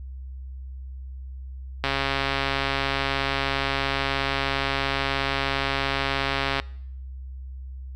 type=click train; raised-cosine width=0.3 ms; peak=-8 dBFS; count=653; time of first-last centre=1.84-6.599 s; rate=137 Hz; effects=noise-tail reverb RT60 0.7 s tail -23 dB re dry + added 65 Hz sine -34 dBFS peak until 7.95 s

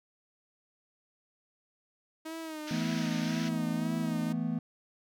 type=tone with vibrato; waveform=sawtooth; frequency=315.1 Hz; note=D#4; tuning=22 cents sharp; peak=-34 dBFS; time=2.25-4.33 s; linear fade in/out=10 ms; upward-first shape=sine; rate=1.9 Hz; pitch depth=62 cents each way
type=band-pass noise; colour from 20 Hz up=pink; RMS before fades=-43 dBFS; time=2.67-3.49 s; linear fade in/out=5 ms; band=1400 to 6400 Hz; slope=96 dB/octave
type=chord; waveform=triangle; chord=E suspended fourth; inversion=none; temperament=equal; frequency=164.81 / 220 / 246.9 Hz; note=E3 / A3 / B3; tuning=0 / 0 / 0 cents; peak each=-32 dBFS; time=2.71-4.59 s; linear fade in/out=2 ms
effects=none

